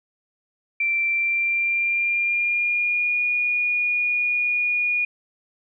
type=tone with pitch glide; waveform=sine; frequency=2349 to 2443 Hz; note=D7 to D#7; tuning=0 to -32 cents; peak=-19 dBFS; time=0.8-5.05 s; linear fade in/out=5 ms; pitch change=+68 cents; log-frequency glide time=1.09-3.21 s; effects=none